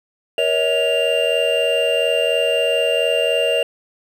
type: tone cluster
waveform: triangle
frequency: 474.9 / 559 / 642 / 2790 Hz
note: A#4 / C#5 / E5 / F7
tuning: +32 / +14 / -46 / -2 cents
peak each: -19 dBFS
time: 0.38-3.63 s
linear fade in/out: 2 ms
effects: none